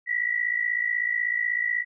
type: tone pair together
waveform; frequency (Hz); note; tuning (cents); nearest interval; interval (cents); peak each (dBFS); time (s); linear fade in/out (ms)
sine; 1919.3 / 1975.5; B6 / B6; -50 / 0; unison; 50; -26 / -26; 0.06-1.85; 50
effects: none